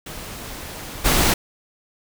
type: noise with level steps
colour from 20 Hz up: pink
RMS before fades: -34 / -17 dBFS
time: 0.06-1.34 s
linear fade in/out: 5 ms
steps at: 1.04 s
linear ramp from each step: 20 ms
effects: none